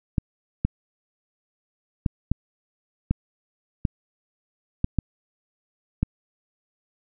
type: clicks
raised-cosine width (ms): 5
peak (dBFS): -8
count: 9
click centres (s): 0.182 / 0.65 / 2.062 / 2.316 / 3.11 / 3.852 / 4.844 / 4.987 / 6.03
effects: none